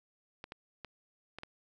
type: clicks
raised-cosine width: 0.3 ms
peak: -27 dBFS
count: 5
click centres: 0.441 / 0.521 / 0.847 / 1.386 / 1.434 s
effects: none